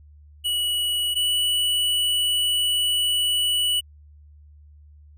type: tone pair in turn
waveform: square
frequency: 2932 / 2951 Hz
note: F#7 / F#7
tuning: -16 / -5 cents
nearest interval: unison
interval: 11 cents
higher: second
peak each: -22 / -20 dBFS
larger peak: second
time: 0.44-1.15 / 1.15-3.81 s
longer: second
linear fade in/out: 20 ms
effects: added 74 Hz sine -46 dBFS peak until 5.17 s